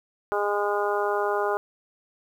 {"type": "harmonic tone", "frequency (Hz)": 205, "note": "G#3", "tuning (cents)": -22, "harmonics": [2, 3, 4, 5, 6, 7], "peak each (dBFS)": [-26, -30, -29, -32, -32, -33], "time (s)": [0.32, 1.57], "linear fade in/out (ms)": 0, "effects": ["9-bit"]}